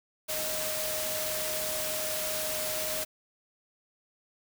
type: tone in noise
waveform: sine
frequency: 622.3 Hz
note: D#5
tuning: in tune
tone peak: -36 dBFS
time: 0.28-3.05 s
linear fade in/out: 20 ms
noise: white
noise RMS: -33 dBFS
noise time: 0.28-3.05 s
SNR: -6 dB
effects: none